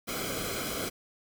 pink noise with comb filter, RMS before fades -34 dBFS, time 0.07-0.9 s, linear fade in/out 20 ms, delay 1.1 ms, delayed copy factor -0.75, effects none

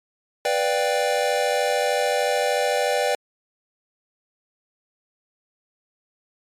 square chord, G dominant seventh, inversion first, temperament equal with one note detuned, 493.9 / 587.3 / 700.9 / 784 Hz, B4 / D5 / F5 / G5, 0 / 0 / +6 / 0 cents, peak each -25 / -24 / -30 / -26 dBFS, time 0.45-3.15 s, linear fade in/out 2 ms, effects low-pass 11000 Hz 12 dB/octave + MP3 96 kbps

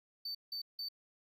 triangle tone bursts, 4556 Hz, C#8, 47 cents sharp, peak -37 dBFS, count 3, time 0.25-0.887 s, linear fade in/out 5 ms, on 99 ms, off 170 ms, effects none

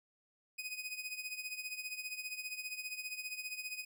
sawtooth tone with tremolo, 2500 Hz, D#7, 8 cents sharp, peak -34 dBFS, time 0.58-3.85 s, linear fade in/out 10 ms, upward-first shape triangle, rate 15 Hz, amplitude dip 80%, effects none

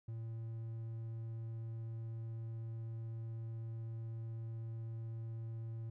triangle tone, 113.5 Hz, A#2, 46 cents flat, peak -39 dBFS, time 0.08-5.9 s, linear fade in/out 5 ms, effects none

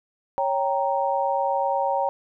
sine chord, G diminished, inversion second, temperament equal, 554.4 / 784 / 932.3 Hz, Db5 / G5 / Bb5, 0 / 0 / 0 cents, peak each -25 dBFS, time 0.38-2.09 s, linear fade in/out 0 ms, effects none

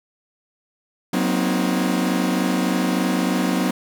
40% pulse chord, C half-diminished seventh, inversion second, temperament equal with one note detuned, 185 / 238.3 / 261.6 / 311.1 Hz, Gb3 / Bb3 / C4 / Eb4, 0 / +38 / 0 / 0 cents, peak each -22 / -24 / -23 / -25 dBFS, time 1.13-3.71 s, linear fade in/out 5 ms, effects none

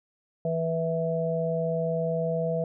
harmonic tone, 164.1 Hz, E3, 8 cents flat, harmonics 1 / 3 / 4, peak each -29 / -29 / -29 dBFS, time 0.45-2.64 s, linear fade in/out 2 ms, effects none

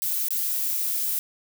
violet noise with dropouts, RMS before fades -26 dBFS, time 0.02-1.19 s, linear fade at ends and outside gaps 0 ms, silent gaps 0.284-0.306 s, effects none

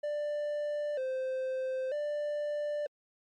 triangle tone with vibrato, 554.4 Hz, C#5, in tune, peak -29 dBFS, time 0.03-2.87 s, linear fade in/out 10 ms, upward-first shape square, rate 0.53 Hz, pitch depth 110 cents each way, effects MP3 48 kbps

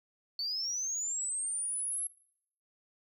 sine linear sweep, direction up, 4435 to 11175 Hz, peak -31 dBFS, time 0.39-2.07 s, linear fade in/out 2 ms, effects noise-tail reverb RT60 0.7 s tail -23 dB re dry + tanh soft clip ceiling -28 dBFS

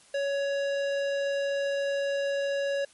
sine tone with hard clipping, 559 Hz, C#5, 14 cents sharp, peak -28 dBFS, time 0.14-2.85 s, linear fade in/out 5 ms, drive 15 dB, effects white hiss -57 dBFS RMS until 2.93 s + MP3 48 kbps

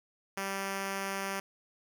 5% pulse tone, 195.3 Hz, G3, 6 cents flat, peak -22 dBFS, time 0.37-1.4 s, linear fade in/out 5 ms, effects none

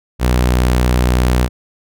sawtooth tone, 61.74 Hz, B1, in tune, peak -7 dBFS, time 0.19-1.49 s, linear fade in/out 50 ms, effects none

